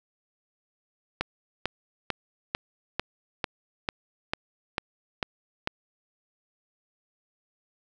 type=click train; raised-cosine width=0.3 ms; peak=-10 dBFS; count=11; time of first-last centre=1.21-5.674 s; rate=2.24 Hz; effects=none